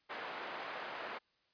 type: band-pass noise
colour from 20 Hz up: pink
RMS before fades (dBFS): -44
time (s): 0.09-1.19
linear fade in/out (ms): 20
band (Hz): 600 to 2200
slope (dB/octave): 12
effects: white hiss -75 dBFS RMS until 1.53 s + resampled to 11025 Hz